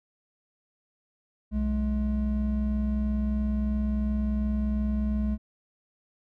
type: tone pair together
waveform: triangle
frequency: 62.94 / 211.7 Hz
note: B1 / G#3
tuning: +33 / +33 cents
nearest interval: octave + major sixth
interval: 2100 cents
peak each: -25 dBFS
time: 1.51-5.38 s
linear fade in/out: 50 ms
effects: none